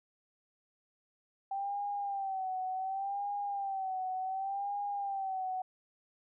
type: tone with vibrato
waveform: sine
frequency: 779 Hz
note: G5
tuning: 11 cents flat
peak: -33 dBFS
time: 1.51-5.62 s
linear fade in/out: 5 ms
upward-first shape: sine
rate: 0.68 Hz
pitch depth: 75 cents each way
effects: none